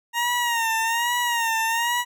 20% pulse tone with vibrato, 932.3 Hz, A#5, in tune, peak -16 dBFS, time 0.13-2.05 s, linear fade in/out 50 ms, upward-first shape sine, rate 1.2 Hz, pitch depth 71 cents each way, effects none

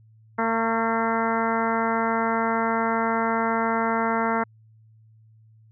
harmonic tone with a mistuned harmonic, 227.1 Hz, A#3, 45 cents flat, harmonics 1 / 2 / 3 / 4 / 5 / 6 / 7 / 8 / 9, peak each -27 / -29 / -29 / -27 / -31 / -29 / -34 / -35 / -36 dBFS, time 0.38-4.44 s, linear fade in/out 10 ms, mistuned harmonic 5, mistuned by -31 cents, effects added 110 Hz sine -51 dBFS peak until 5.71 s

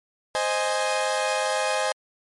sawtooth chord, Ab major, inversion first, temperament equal, 523.3 / 622.3 / 830.6 Hz, C5 / Eb5 / Ab5, 0 / 0 / 0 cents, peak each -23 dBFS, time 0.35-1.92 s, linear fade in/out 0 ms, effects MP3 48 kbps

